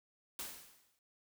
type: noise with exponential decay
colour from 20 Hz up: white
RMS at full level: -41 dBFS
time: 0.39-0.99 s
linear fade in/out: 1 ms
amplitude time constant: 130 ms
effects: none